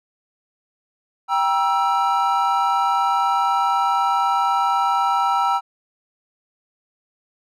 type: tone cluster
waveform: triangle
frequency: 788 / 952 / 1324 Hz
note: G5 / A#5 / E6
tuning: +9 / +36 / +7 cents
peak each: -19 dBFS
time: 1.28-5.61 s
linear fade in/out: 50 ms
effects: none